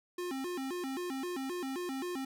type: tone with vibrato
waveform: square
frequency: 308.2 Hz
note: D#4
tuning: 16 cents flat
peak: -36 dBFS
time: 0.18-2.25 s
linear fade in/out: 5 ms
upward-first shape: square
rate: 3.8 Hz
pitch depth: 250 cents each way
effects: none